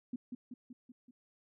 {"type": "tone with echo", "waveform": "sine", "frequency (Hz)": 246.9, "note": "B3", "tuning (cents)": 0, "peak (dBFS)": -35, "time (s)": [0.13, 0.16], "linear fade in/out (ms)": 5, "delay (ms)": 190, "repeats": 5, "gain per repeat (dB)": -4, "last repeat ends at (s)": 1.11, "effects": []}